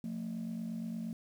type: tone pair together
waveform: sine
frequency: 177.2 / 225.8 Hz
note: F3 / A3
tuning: +25 / +45 cents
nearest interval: major third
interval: 420 cents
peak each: -39 / -36 dBFS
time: 0.04-1.13 s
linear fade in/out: 2 ms
effects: tanh soft clip ceiling -33 dBFS + 10-bit